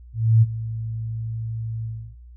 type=tone with ADSR envelope; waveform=sine; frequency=112.6 Hz; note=A2; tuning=40 cents sharp; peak=-10 dBFS; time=0.13-2.16 s; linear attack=290 ms; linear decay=32 ms; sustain=-16 dB; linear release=320 ms; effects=noise-tail reverb RT60 0.2 s tail -22 dB re dry + added 60 Hz sine -41 dBFS peak until 2.36 s